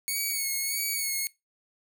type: tone with vibrato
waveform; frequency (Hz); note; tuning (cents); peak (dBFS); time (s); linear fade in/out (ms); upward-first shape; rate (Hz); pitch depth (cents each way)
5% pulse; 2217; C#7; 0; -18; 0.08-1.27; 0; sine; 1.6; 40
effects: noise-tail reverb RT60 0.2 s tail -21 dB re dry